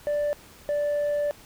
sine tone pair in turn, 587.3 / 585.2 Hz, D5 / D5, 0 / -6 cents, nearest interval unison, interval 6 cents, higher first, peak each -20 dBFS, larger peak neither, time 0.07-0.33 / 0.69-1.31 s, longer second, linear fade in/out 0 ms, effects tanh soft clip ceiling -22 dBFS + pink hiss -50 dBFS RMS until 1.45 s

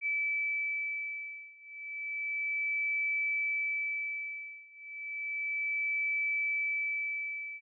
sine beating tone pair, 2309 / 2309.32 Hz, D7 / D7, -30 / -30 cents, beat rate 0.32 Hz, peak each -35 / -34 dBFS, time 0.01-7.61 s, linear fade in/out 50 ms, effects none

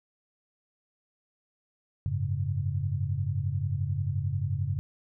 sine chord, F# suspended second, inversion none, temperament equal, 92.5 / 103.83 / 138.59 Hz, F#2 / G#2 / C#3, 0 / 0 / 0 cents, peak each -31 dBFS, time 2.06-4.79 s, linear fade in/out 0 ms, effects none

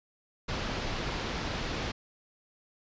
pink low-pass noise, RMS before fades -34 dBFS, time 0.48-1.92 s, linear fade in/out 10 ms, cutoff 5200 Hz, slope 24 dB/octave, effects resampled to 16000 Hz

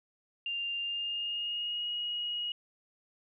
sine tone with pitch glide, 2794 to 2891 Hz, F7 to F#7, 0 to -41 cents, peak -32 dBFS, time 0.46-2.52 s, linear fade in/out 2 ms, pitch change +59 cents, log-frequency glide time 0.79-1.88 s, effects none

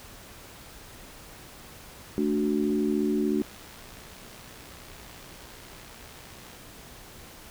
sine chord, D major, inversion second, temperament equal, 220 / 293.7 / 370 Hz, A3 / D4 / F#4, 0 / 0 / 0 cents, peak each -27 / -27 / -28 dBFS, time 2.18-3.42 s, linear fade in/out 0 ms
click train, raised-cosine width 0.2 ms, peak -32 dBFS, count 194, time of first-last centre 3.4-6.548 s, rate 61.3 Hz
effects pink hiss -47 dBFS RMS until 7.5 s

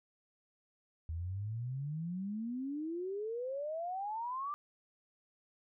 sine exponential sweep, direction up, 78.6 to 1197 Hz, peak -36 dBFS, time 1.09-4.54 s, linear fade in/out 0 ms, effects none

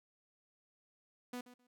sawtooth tone with echo, 246.9 Hz, B3, in tune, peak -37 dBFS, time 1.33-1.41 s, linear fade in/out 5 ms, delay 130 ms, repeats 2, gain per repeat -15 dB, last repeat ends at 1.67 s, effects none

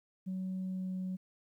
sine tone with pitch glide, 187 to 185.71 Hz, F#3 to F#3, +19 to +7 cents, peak -33 dBFS, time 0.26-1.17 s, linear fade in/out 20 ms, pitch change -12 cents, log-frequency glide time 0.6-0.97 s, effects tanh soft clip ceiling -32 dBFS + 12-bit

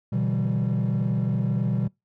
triangle chord, E minor seventh, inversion second, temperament equal with one note detuned, 123.47 / 146.83 / 164.81 / 193.52 Hz, B2 / D3 / E3 / G3, 0 / 0 / 0 / -22 cents, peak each -22 / -27 / -27 / -24 dBFS, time 0.12-1.88 s, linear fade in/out 10 ms, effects noise-tail reverb RT60 0.2 s tail -26 dB re dry + tanh soft clip ceiling -15 dBFS

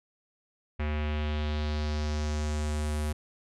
square tone with low-pass filter sweep, 75.4 Hz, D2, 46 cents sharp, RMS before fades -30 dBFS, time 0.79-3.13 s, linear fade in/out 10 ms, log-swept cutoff 2300 to 11000 Hz, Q 2.2, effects none

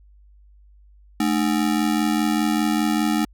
square ring-modulated tone, 260.3 Hz, C4, 9 cents flat, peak -16 dBFS, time 1.2-3.25 s, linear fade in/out 2 ms, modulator 42.5 Hz, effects added 50 Hz sine -48 dBFS peak until 3.33 s

